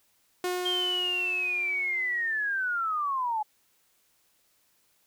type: tone with exponential decay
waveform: sawtooth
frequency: 360.9 Hz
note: F#4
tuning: 43 cents flat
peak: -23 dBFS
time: 0.44-3.02 s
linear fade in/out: 2 ms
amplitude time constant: 560 ms
type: linear sweep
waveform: sine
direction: down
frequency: 3200 to 834 Hz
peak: -26 dBFS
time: 0.65-3.43 s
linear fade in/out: 10 ms
effects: white hiss -68 dBFS RMS until 5.06 s